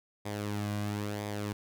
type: tone with flanger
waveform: sawtooth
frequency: 103.6 Hz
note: G#2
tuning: 4 cents flat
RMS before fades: -35 dBFS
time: 0.25-1.53 s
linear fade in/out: 10 ms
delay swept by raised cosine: 0.7 to 2.3 ms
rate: 1 Hz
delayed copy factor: -0.55
effects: none